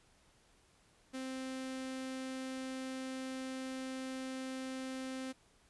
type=tone with notch filter; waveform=sawtooth; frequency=261.6 Hz; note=C4; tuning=in tune; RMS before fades=-42 dBFS; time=1.13-5.33 s; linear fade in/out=20 ms; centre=920 Hz; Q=2; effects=pink hiss -68 dBFS RMS until 5.69 s + resampled to 24000 Hz